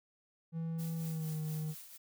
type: tone with pitch glide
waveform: triangle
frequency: 164 to 155.15 Hz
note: E3 to D#3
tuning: -9 to -5 cents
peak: -33 dBFS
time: 0.52-1.75 s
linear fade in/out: 50 ms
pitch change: -96 cents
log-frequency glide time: 0.98-1.38 s
type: noise with tremolo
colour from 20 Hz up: blue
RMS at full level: -48 dBFS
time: 0.78-1.98 s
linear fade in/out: 20 ms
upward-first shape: triangle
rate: 4.3 Hz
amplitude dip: 60%
effects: none